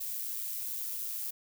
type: noise with amplitude modulation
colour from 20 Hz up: violet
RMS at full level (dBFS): -35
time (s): 0-1.31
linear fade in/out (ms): 10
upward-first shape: sine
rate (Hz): 113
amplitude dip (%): 40
effects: none